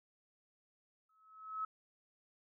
sine tone with exponential growth, 1290 Hz, E6, 38 cents flat, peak -34 dBFS, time 1.09-1.65 s, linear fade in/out 5 ms, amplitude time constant 120 ms, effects none

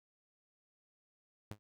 sawtooth tone with exponential decay, 103.83 Hz, G#2, in tune, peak -36 dBFS, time 1.51-1.59 s, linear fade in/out 0 ms, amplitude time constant 16 ms, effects none

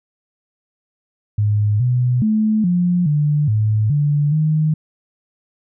sine tone with pitch steps, 104.6 / 124.4 / 216.2 / 177.1 / 148.2 / 107.6 / 146.2 / 154.9 Hz, G#2 / B2 / A3 / F3 / D3 / A2 / D3 / D#3, +13 / +13 / -30 / +24 / +16 / -38 / -7 / -7 cents, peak -13 dBFS, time 1.38-4.74 s, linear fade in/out 5 ms, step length 420 ms, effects none

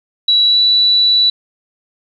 sine tone with pitch glide, 3917 to 3949 Hz, B7 to B7, -15 to -1 cents, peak -8 dBFS, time 0.28-1.3 s, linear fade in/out 5 ms, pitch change +14 cents, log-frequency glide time 0.46-0.59 s, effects 8-bit

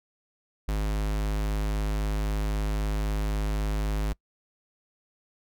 square tone, 51.9 Hz, G#1, in tune, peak -26 dBFS, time 0.68-4.13 s, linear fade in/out 5 ms, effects noise-tail reverb RT60 0.1 s tail -24 dB re dry

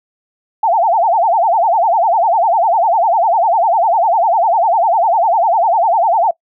sine tone with vibrato, 784 Hz, G5, in tune, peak -9 dBFS, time 0.63-6.31 s, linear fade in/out 5 ms, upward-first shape sine, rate 10 Hz, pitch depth 280 cents each way, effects noise-tail reverb RT60 0.1 s tail -22 dB re dry

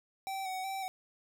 square tone with vibrato, 762 Hz, G5, 49 cents flat, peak -36 dBFS, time 0.27-0.88 s, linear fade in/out 0 ms, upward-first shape square, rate 2.7 Hz, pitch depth 27 cents each way, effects none

